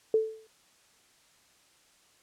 sine tone with exponential decay, 440 Hz, A4, in tune, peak -18 dBFS, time 0.14-0.47 s, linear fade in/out 2 ms, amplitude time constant 71 ms, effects white hiss -63 dBFS RMS until 2.22 s + low-pass 9000 Hz 12 dB/octave

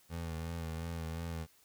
25% pulse tone with vibrato, 82.41 Hz, E2, in tune, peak -34 dBFS, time 0.09-1.47 s, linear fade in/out 50 ms, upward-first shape sine, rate 2.8 Hz, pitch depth 40 cents each way, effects white hiss -66 dBFS RMS until 1.64 s

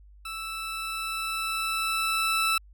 20% pulse tone with level ramp, 1318.5 Hz, E6, in tune, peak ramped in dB -29 to -17 dBFS, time 0.25-2.58 s, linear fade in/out 5 ms, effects added 50 Hz sine -49 dBFS peak until 2.73 s

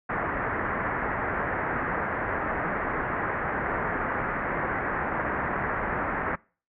white low-pass noise, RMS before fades -29 dBFS, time 0.09-6.36 s, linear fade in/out 10 ms, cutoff 1900 Hz, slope 48 dB/octave, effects noise-tail reverb RT60 0.4 s tail -25 dB re dry

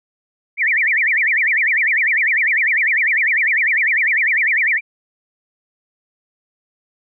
sine tone with vibrato, 2045 Hz, C7, 40 cents flat, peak -13 dBFS, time 0.57-4.81 s, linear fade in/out 50 ms, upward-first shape sine, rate 10 Hz, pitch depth 260 cents each way, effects none

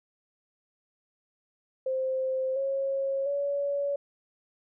sine tone with pitch steps, 523 / 544.3 / 566.4 Hz, C5 / C#5 / C#5, -1 / -32 / +37 cents, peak -26 dBFS, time 1.86-3.96 s, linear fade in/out 5 ms, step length 700 ms, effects none

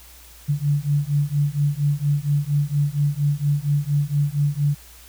sine beating tone pair, 142.7 / 147 Hz, D3 / D3, -49 / +2 cents, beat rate 4.3 Hz, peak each -21 dBFS, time 0.48-4.75 s, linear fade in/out 20 ms, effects added 60 Hz sine -47 dBFS peak until 5.08 s + white hiss -47 dBFS RMS until 5.08 s

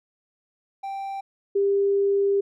triangle / sine tone pair in turn, 784 / 398.3 Hz, G5 / G4, 0 / +28 cents, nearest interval octave, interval 1172 cents, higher first, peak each -27 / -18 dBFS, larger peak second, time 0.83-1.21 / 1.55-2.41 s, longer second, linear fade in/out 10 ms, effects none

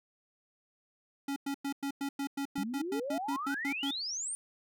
square tone bursts, 278.5 Hz, C#4, 8 cents sharp, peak -33 dBFS, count 15, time 1.28-3.91 s, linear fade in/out 5 ms, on 82 ms, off 100 ms
sine exponential sweep, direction up, 185 to 9397 Hz, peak -34 dBFS, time 2.58-4.35 s, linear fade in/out 0 ms
effects none

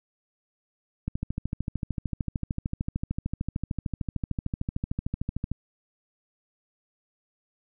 click train, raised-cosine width 5 ms, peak -16 dBFS, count 60, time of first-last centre 1.08-5.516 s, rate 13.3 Hz, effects none

